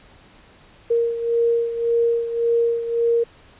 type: beating tone pair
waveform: sine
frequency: 466.2 / 468 Hz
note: A#4 / A#4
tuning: 0 / +7 cents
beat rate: 1.8 Hz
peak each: -18 / -24 dBFS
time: 0.9-3.24 s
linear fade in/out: 10 ms
effects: pink hiss -50 dBFS RMS until 3.59 s + resampled to 8000 Hz